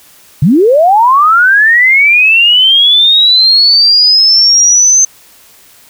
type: linear sweep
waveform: sine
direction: up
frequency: 123.47 to 6272 Hz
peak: -3 dBFS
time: 0.42-5.05 s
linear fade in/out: 5 ms
effects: white hiss -41 dBFS RMS until 5.89 s